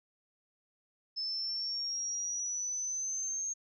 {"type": "exponential sweep", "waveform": "sine", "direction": "up", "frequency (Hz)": [5230, 6460], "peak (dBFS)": -33, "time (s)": [1.16, 3.54], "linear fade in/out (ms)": 20, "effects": []}